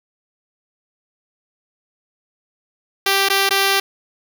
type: tone with dropouts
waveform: 5% pulse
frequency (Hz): 392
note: G4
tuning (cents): 0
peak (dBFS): -3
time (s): 3.06-3.8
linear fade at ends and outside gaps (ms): 5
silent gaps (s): 3.287-3.299 / 3.492-3.507
effects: none